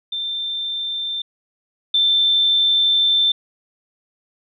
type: tone pair in turn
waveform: sine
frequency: 3573 / 3554 Hz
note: A7 / A7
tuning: +26 / +17 cents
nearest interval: unison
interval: 9 cents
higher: first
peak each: -22 / -13 dBFS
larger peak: second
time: 0.12-1.22 / 1.94-3.32 s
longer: second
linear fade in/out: 5 ms
effects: none